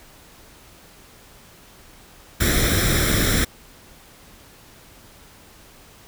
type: noise with comb filter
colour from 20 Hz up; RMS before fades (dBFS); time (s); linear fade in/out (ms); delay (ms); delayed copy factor
pink; -19; 2.4-3.45; 10; 0.54; +0.75
effects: pink hiss -48 dBFS RMS until 6.07 s